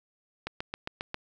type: click train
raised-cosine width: 0.3 ms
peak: -17 dBFS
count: 6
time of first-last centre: 0.47-1.144 s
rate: 7.42 Hz
effects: none